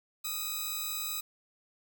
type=tone pair together; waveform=5% pulse; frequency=1252 / 3943 Hz; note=D#6 / B7; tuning=+10 / -4 cents; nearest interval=octave + minor sixth; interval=1986 cents; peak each=-27 dBFS; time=0.24-1.21 s; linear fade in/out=10 ms; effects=none